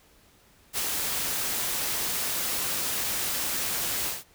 white noise with ADSR envelope, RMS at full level -27 dBFS, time 0.73-4.24 s, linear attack 49 ms, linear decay 25 ms, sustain -2 dB, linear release 170 ms, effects pink hiss -59 dBFS RMS until 4.34 s

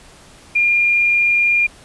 triangle tone with hard clipping, 2408 Hz, D7, 43 cents sharp, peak -12 dBFS, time 0.55-1.67 s, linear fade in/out 10 ms, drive 3 dB, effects pink hiss -44 dBFS RMS until 1.84 s + resampled to 24000 Hz

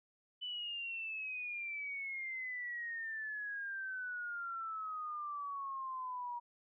sine exponential sweep, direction down, 3001 to 952 Hz, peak -39 dBFS, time 0.41-6.4 s, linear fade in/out 20 ms, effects none

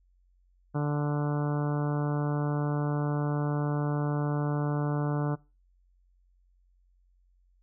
harmonic tone, 146.83 Hz, D3, in tune, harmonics 1 / 2 / 3 / 4 / 5 / 6 / 7 / 8 / 9 / 10, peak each -27 / -33 / -37 / -39 / -41 / -43 / -44 / -45 / -46 / -47 dBFS, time 0.74-5.36 s, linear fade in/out 20 ms, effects noise-tail reverb RT60 0.3 s tail -23 dB re dry + added 45 Hz sine -62 dBFS peak until 7.62 s

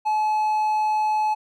triangle tone, 857 Hz, A5, 46 cents flat, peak -17 dBFS, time 0.05-1.35 s, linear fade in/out 20 ms, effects none

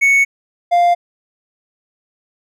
triangle tone pair in turn, 2217 / 698.3 Hz, C#7 / F5, 0 / 0 cents, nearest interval octave + minor sixth, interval 2000 cents, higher first, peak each -7 dBFS, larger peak neither, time 0.01-0.25 / 0.71-0.95 s, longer neither, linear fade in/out 20 ms, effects none

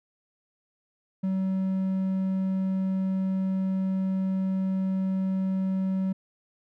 triangle tone, 189.9 Hz, F#3, 45 cents sharp, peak -22 dBFS, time 1.23-6.13 s, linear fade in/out 10 ms, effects none

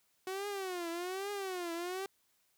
sawtooth tone with vibrato, 370 Hz, F#4, in tune, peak -33 dBFS, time 0.27-2.06 s, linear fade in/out 2 ms, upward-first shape triangle, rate 1.2 Hz, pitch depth 190 cents each way, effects white hiss -74 dBFS RMS until 2.57 s

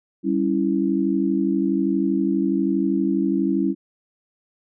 sine chord, C# diminished, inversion second, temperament equal, 196 / 277.2 / 329.6 Hz, G3 / C#4 / E4, 0 / 0 / 0 cents, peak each -23 / -22 / -22 dBFS, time 0.23-3.75 s, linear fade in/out 50 ms, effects none

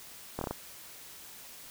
slowing click train, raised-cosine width 1 ms, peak -19 dBFS, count 5, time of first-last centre 0.39-0.51 s, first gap 23 ms, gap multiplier 1.18, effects white hiss -49 dBFS RMS until 1.7 s

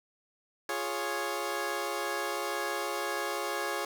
15% pulse chord, Db major, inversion first, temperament equal, 349.2 / 415.3 / 554.4 Hz, F4 / Ab4 / Db5, 0 / 0 / 0 cents, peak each -31 / -29 / -29 dBFS, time 0.69-3.85 s, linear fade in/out 2 ms, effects none

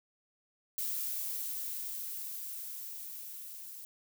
violet noise with level ramp, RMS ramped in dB -35 to -47 dBFS, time 0.78-3.85 s, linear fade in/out 0 ms, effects none

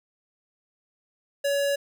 square tone, 564 Hz, C#5, 30 cents sharp, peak -23 dBFS, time 1.44-1.76 s, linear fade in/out 10 ms, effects none

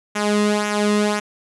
sawtooth tone with flanger, 208.4 Hz, G#3, 6 cents sharp, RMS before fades -19 dBFS, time 0.15-1.2 s, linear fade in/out 10 ms, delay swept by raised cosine 0.22 to 1.32 ms, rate 1.9 Hz, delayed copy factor -0.65, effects resampled to 24000 Hz

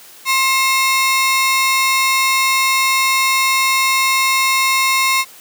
sawtooth ring-modulated tone, 1600 Hz, G6, 35 cents sharp, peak -6 dBFS, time 0.25-5.25 s, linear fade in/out 50 ms, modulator 540 Hz, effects white hiss -41 dBFS RMS until 5.4 s + high-pass 200 Hz 12 dB/octave

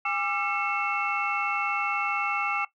sine tone cluster, 812 / 1182 / 1354 / 2185 / 2674 Hz, G#5 / D6 / E6 / C#7 / E7, -39 / +11 / +46 / -26 / +24 cents, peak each -31 dBFS, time 0.05-2.65 s, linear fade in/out 5 ms, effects noise-tail reverb RT60 0.1 s tail -17 dB re dry + tanh soft clip ceiling -14 dBFS

